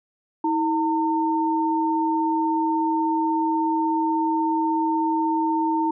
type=tone pair together; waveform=sine; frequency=321.1 / 908.2 Hz; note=E4 / A#5; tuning=-45 / -45 cents; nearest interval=octave + tritone; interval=1800 cents; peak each=-22 dBFS; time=0.44-5.91 s; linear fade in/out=5 ms; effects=none

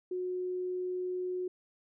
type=tone; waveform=sine; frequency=364.5 Hz; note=F#4; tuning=26 cents flat; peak=-32 dBFS; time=0.11-1.48 s; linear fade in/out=5 ms; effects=none

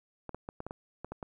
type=clicks; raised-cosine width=1 ms; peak=-25 dBFS; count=9; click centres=0.293 / 0.346 / 0.489 / 0.604 / 0.666 / 0.709 / 1.046 / 1.12 / 1.228 s; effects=11-bit

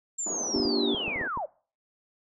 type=linear sweep; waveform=sine; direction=down; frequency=7459 to 521 Hz; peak=-29 dBFS; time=0.18-1.46 s; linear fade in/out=10 ms
type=band-pass noise; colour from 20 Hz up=pink; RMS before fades=-38 dBFS; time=0.26-1.28 s; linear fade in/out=5 ms; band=240 to 960 Hz; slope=24 dB/octave
type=chord; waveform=sine; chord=G minor seventh; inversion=first; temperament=equal with one note detuned; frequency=239.2 / 293.7 / 349.2 / 392 Hz; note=Bb3 / D4 / F4 / G4; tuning=+45 / 0 / 0 / 0 cents; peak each=-30 / -29 / -33 / -29 dBFS; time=0.53-0.95 s; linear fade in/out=10 ms
type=clicks; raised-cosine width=2 ms; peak=-24 dBFS; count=8; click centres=0.562 / 0.6 / 0.654 / 0.947 / 1.08 / 1.16 / 1.213 / 1.374 s
effects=noise-tail reverb RT60 0.4 s tail -22 dB re dry

